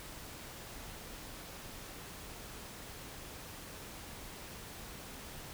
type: silence
effects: pink hiss -48 dBFS RMS until 5.53 s